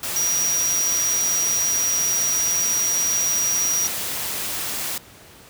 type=tone in noise; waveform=sine; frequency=5760 Hz; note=F#8; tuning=47 cents flat; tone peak=-19 dBFS; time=0.16-3.87 s; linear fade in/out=2 ms; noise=white; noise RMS=-27 dBFS; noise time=0.03-4.98 s; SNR=+5 dB; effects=pink hiss -46 dBFS RMS until 5.49 s + high-pass 60 Hz 12 dB/octave